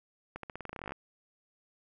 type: accelerating click train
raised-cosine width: 0.5 ms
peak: -25 dBFS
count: 17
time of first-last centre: 0.36-0.921 s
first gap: 73 ms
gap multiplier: 0.89
effects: none